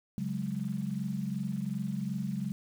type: chord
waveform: sine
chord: C# suspended fourth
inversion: none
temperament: equal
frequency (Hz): 138.59 / 185 / 207.7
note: C#3 / F#3 / G#3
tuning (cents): 0 / 0 / 0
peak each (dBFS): -37 / -35 / -35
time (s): 0.18-2.52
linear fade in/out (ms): 0
effects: 9-bit